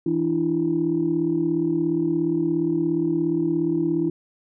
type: tone cluster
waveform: sine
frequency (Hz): 163.9 / 298.2 / 335.3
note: E3 / D4 / E4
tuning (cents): -10 / +27 / +30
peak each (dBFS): -27 / -24 / -21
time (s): 0.06-4.1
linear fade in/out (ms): 5
effects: tanh soft clip ceiling -11 dBFS